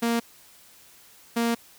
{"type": "tone pair in turn", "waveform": "sawtooth", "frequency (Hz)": [233.1, 233.1], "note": ["A#3", "A#3"], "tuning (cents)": [0, 0], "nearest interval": "unison", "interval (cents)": 0, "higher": "neither", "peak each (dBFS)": -18, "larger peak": "neither", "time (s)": [[0.02, 0.2], [1.36, 1.55]], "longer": "second", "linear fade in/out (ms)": 10, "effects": ["white hiss -53 dBFS RMS until 1.78 s"]}